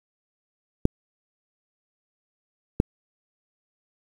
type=clicks; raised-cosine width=3 ms; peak=-4 dBFS; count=2; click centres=0.854 / 2.801 s; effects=7-bit